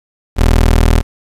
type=tone; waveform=25% pulse; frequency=40.35 Hz; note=E1; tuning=36 cents flat; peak=-3 dBFS; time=0.36-1.03 s; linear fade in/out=50 ms; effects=resampled to 32000 Hz + 7-bit